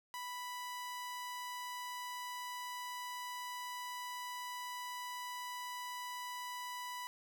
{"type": "tone", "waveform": "sawtooth", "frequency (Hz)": 988, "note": "B5", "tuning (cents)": 0, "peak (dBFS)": -38, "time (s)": [0.14, 7.07], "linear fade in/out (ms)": 0, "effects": []}